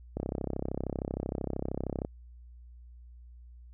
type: click train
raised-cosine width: 2 ms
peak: -19 dBFS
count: 63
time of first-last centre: 0.17-2.049 s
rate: 33 Hz
effects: added 60 Hz sine -48 dBFS peak until 3.73 s